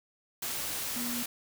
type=tone in noise; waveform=sine; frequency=240.8 Hz; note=B3; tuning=44 cents flat; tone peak=-35 dBFS; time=0.96-1.23 s; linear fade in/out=5 ms; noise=white; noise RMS=-35 dBFS; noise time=0.42-1.26 s; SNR=-3 dB; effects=none